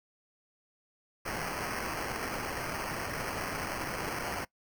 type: noise with sample-and-hold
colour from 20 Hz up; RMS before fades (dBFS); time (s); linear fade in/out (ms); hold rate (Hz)
blue; -36; 1.25-4.45; 10; 3675
effects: noise-tail reverb RT60 0.1 s tail -21 dB re dry